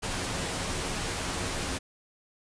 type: noise with comb filter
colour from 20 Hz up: pink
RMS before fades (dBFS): -32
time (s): 0.02-1.79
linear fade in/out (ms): 20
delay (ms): 11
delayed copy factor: +0.5
effects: resampled to 22050 Hz